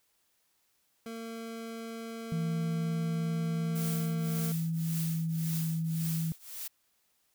25% pulse tone, 227.4 Hz, A#3, 43 cents flat, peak -35 dBFS, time 1.06-4.52 s, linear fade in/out 2 ms
sine tone with pitch glide, 164.81 to 162.54 Hz, E3 to E3, 0 to -24 cents, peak -29 dBFS, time 2.32-6.32 s, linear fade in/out 0 ms, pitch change -24 cents, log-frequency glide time 3.82-5.5 s
blue noise with tremolo, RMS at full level -38 dBFS, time 3.75-6.68 s, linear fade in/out 10 ms, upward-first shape triangle, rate 1.8 Hz, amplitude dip 95%
effects white hiss -73 dBFS RMS until 7.34 s

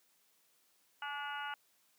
harmonic tone with a mistuned harmonic, 289.4 Hz, D4, 25 cents flat, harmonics 3 / 4 / 5 / 6 / 7 / 8 / 9 / 10, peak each -43 / -48 / -42 / -56 / -53 / -57 / -54 / -48 dBFS, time 1.02-1.54 s, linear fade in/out 2 ms, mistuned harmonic 3, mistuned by -27 cents, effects white hiss -72 dBFS RMS until 1.98 s + high-pass 150 Hz 12 dB/octave

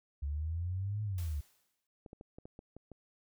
sine exponential two-way sweep, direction up then down, 69.3 to 108 to 69.3 Hz, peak -33 dBFS, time 0.22-1.41 s, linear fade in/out 10 ms, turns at 1.03 s
white noise with exponential decay, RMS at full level -50 dBFS, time 1.18-1.87 s, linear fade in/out 2 ms, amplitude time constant 150 ms
clicks, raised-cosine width 2 ms, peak -35 dBFS, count 8, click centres 2.062 / 2.131 / 2.211 / 2.385 / 2.455 / 2.591 / 2.766 / 2.917 s
effects none

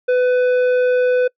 triangle tone with tanh clipping, 499.9 Hz, B4, 21 cents sharp, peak -14 dBFS, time 0.08-1.28 s, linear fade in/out 10 ms, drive 13 dB, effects noise-tail reverb RT60 0.1 s tail -26 dB re dry

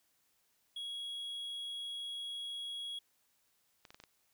triangle tone, 3322 Hz, G#7, in tune, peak -38 dBFS, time 0.76-2.99 s, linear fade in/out 5 ms
clicks, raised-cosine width 0.2 ms, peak -35 dBFS, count 5, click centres 3.852 / 3.905 / 3.945 / 4.001 / 4.038 s
effects white hiss -75 dBFS RMS until 4.33 s

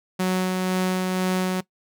sawtooth tone with tremolo, 185 Hz, F#3, in tune, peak -16 dBFS, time 0.19-1.61 s, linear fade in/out 10 ms, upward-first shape sine, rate 2 Hz, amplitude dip 25%, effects noise-tail reverb RT60 0.1 s tail -20 dB re dry

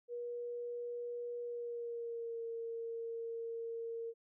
sine tone with pitch glide, 480 to 459.9 Hz, B4 to A#4, -49 to -23 cents, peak -39 dBFS, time 0.08-4.14 s, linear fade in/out 50 ms, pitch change -74 cents, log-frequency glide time 1.41-2.43 s, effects none

